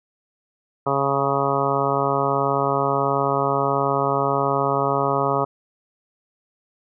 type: harmonic tone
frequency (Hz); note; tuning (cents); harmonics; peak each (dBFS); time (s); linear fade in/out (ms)
138.59; C#3; 0; 1 / 2 / 3 / 4 / 5 / 6 / 7 / 8 / 9; -28 / -30 / -25 / -26 / -26 / -29 / -27 / -27 / -26; 0.86-5.45; 10
effects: none